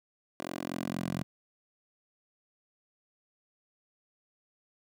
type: tone with high-pass filter sweep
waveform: 10% pulse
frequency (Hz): 44.27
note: F1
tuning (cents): +24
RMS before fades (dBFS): -36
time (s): 0.4-1.23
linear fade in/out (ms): 0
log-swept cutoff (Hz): 380 to 150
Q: 1.7
effects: none